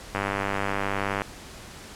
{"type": "click train", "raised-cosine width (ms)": 0.5, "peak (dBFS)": -11, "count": 107, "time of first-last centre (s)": [0.15, 1.219], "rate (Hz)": 99.2, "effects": ["pink hiss -43 dBFS RMS until 1.95 s", "low-pass 10000 Hz 12 dB/octave"]}